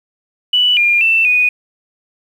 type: tone with pitch steps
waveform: sine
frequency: 2962 / 2407 / 2669 / 2478 Hz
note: F#7 / D7 / E7 / D#7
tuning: +1 / +42 / +21 / -8 cents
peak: -9 dBFS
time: 0.53-1.49 s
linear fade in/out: 5 ms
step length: 240 ms
effects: 7-bit